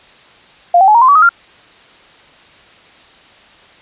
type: tone with pitch steps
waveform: sine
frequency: 698.5 / 770.6 / 850.1 / 937.8 / 1034.5 / 1141.3 / 1259 / 1389 Hz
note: F5 / G5 / G#5 / A#5 / C6 / D6 / D#6 / F6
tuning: 0 / -30 / +40 / +10 / -20 / -50 / +20 / -10 cents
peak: -4 dBFS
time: 0.74-1.292 s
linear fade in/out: 5 ms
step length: 69 ms
effects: white hiss -43 dBFS RMS until 3.81 s + resampled to 8000 Hz